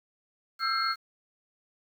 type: tone cluster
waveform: sine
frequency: 1295 / 1342 / 1587 / 2109 / 4319 Hz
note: E6 / E6 / G6 / C7 / C#8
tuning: -31 / +31 / +21 / +13 / -46 cents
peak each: -37 / -28 / -35 / -37 / -31 dBFS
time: 0.59-0.96 s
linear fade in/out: 50 ms
effects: 9-bit